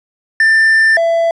triangle tone pair in turn, 1783 / 667.9 Hz, A6 / E5, +22 / +23 cents, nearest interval octave + perfect fourth, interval 1699 cents, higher first, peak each -5 / -8 dBFS, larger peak first, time 0.4-0.97 / 0.97-1.31 s, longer first, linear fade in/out 2 ms, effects resampled to 22050 Hz

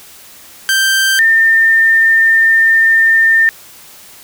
sawtooth / sine tone pair in turn, 1568 / 1806.2 Hz, G6 / A6, 0 / +45 cents, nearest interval major second, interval 245 cents, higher second, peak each -6 dBFS, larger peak neither, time 0.69-1.19 / 1.19-3.49 s, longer second, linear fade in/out 0 ms, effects white hiss -38 dBFS RMS until 4.23 s

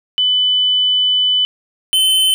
sine / square tone pair in turn, 3000 / 3058 Hz, F#7 / G7, +23 / -44 cents, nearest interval unison, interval 33 cents, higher second, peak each -11 / -11 dBFS, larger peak neither, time 0.18-1.45 / 1.93-2.34 s, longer first, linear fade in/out 0 ms, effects none

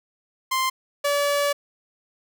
sawtooth tone pair in turn, 1046.5 / 573.9 Hz, C6 / D5, 0 / -40 cents, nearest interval minor seventh, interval 1040 cents, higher first, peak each -17 / -16 dBFS, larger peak second, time 0.51-0.7 / 1.04-1.53 s, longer second, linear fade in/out 10 ms, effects none

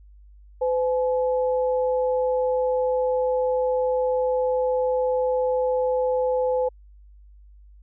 sine tone pair together, 507.2 / 853 Hz, B4 / G#5, +46 / +46 cents, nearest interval major sixth, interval 900 cents, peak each -20 / -29 dBFS, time 0.61-6.69 s, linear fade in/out 10 ms, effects added 50 Hz sine -46 dBFS peak until 7.82 s

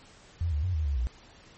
sine tone with pitch steps, 84.5 / 73.6 / 91.4 / 77.8 / 70.8 / 60 Hz, E2 / D2 / F#2 / D#2 / C#2 / B1, +43 / +4 / -21 / 0 / +37 / -49 cents, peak -25 dBFS, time 0.41-1.07 s, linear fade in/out 0 ms, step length 110 ms, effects pink hiss -54 dBFS RMS until 1.57 s + MP3 32 kbps

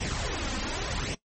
pink noise with flanger, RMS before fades -31 dBFS, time 0-1.15 s, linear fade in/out 10 ms, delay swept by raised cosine 0.35 to 3.85 ms, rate 0.88 Hz, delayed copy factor +0.55, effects noise-tail reverb RT60 0.1 s tail -18 dB re dry + MP3 32 kbps

